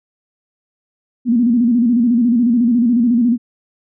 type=tone with vibrato; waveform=sine; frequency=238.1 Hz; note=A#3; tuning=37 cents sharp; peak=-10 dBFS; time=1.25-3.38 s; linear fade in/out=50 ms; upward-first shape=square; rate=14 Hz; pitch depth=78 cents each way; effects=none